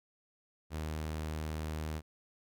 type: tone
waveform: sawtooth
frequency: 77.78 Hz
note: D#2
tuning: in tune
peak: -32 dBFS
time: 0.7-2.02 s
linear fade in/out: 50 ms
effects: none